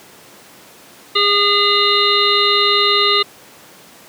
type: harmonic tone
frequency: 407.5 Hz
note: G#4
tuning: 33 cents flat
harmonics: 1 / 3 / 5 / 7 / 9 / 10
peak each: -19 / -17 / -21 / -20 / -17 / -18 dBFS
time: 1.15-3.23 s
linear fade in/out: 10 ms
effects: pink hiss -42 dBFS RMS until 4.08 s + high-pass 200 Hz 12 dB/octave